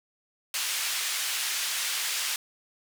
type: band-pass noise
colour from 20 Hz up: pink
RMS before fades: -30 dBFS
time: 0.54-2.36 s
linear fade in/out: 2 ms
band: 2100 to 13000 Hz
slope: 12 dB/octave
effects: none